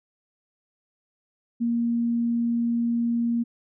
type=tone; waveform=sine; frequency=234.7 Hz; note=A#3; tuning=12 cents sharp; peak=-21 dBFS; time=1.6-3.44 s; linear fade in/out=20 ms; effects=none